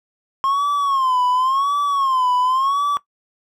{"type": "tone with vibrato", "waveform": "triangle", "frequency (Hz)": 1070, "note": "C6", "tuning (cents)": 38, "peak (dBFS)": -14, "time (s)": [0.44, 2.97], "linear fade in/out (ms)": 0, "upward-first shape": "sine", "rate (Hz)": 0.92, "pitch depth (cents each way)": 130, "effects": ["noise-tail reverb RT60 0.1 s tail -18 dB re dry"]}